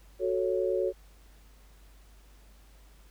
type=chord; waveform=sine; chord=F# minor; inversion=none; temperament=equal; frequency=370 / 440 / 554.4 Hz; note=F#4 / A4 / C#5; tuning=0 / 0 / 0 cents; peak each=-29 / -31 / -30 dBFS; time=0.19-0.93 s; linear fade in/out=50 ms; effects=added 50 Hz sine -53 dBFS peak until 3.1 s + pink hiss -62 dBFS RMS until 3.1 s